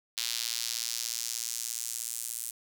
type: tone with high-pass filter sweep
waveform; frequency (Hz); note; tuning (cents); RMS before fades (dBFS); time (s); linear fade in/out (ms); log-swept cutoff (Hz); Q
square; 58.4; A#1; +4; -35; 0.17-2.51; 5; 4000 to 8900; 1.6
effects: none